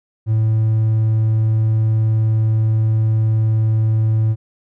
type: tone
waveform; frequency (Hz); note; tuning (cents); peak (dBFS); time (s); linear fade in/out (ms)
triangle; 110.1; A2; +2; -10; 0.26-4.36; 50
effects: tanh soft clip ceiling -6 dBFS